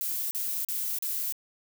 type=noise bursts; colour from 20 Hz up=violet; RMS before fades=-31 dBFS; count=4; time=0.01-1.324 s; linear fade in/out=0 ms; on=300 ms; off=38 ms; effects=none